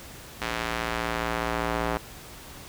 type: tone with band-pass filter sweep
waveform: square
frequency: 57.4 Hz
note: A#1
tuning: 26 cents flat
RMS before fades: -29 dBFS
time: 0.41-1.98 s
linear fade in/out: 10 ms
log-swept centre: 2200 to 950 Hz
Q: 0.74
effects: pink hiss -44 dBFS RMS until 2.68 s